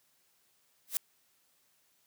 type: noise with exponential growth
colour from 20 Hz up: blue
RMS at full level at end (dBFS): -26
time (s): 0.87-0.97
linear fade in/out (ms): 2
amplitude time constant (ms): 21
effects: white hiss -71 dBFS RMS until 2.06 s + high-pass 80 Hz 12 dB/octave